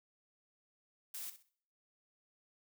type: noise with echo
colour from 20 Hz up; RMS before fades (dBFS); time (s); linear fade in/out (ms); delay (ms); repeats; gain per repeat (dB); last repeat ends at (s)
blue; -44; 1.14-1.3; 5; 64; 3; -12; 1.492
effects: noise-tail reverb RT60 0.6 s tail -23 dB re dry